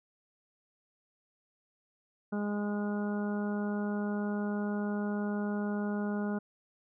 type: harmonic tone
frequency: 206.3 Hz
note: G#3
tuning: 11 cents flat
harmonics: 1 / 2 / 3 / 4 / 5 / 6 / 7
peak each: -31 / -39 / -43 / -45 / -50 / -50 / -45 dBFS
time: 2.32-6.39 s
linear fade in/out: 10 ms
effects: none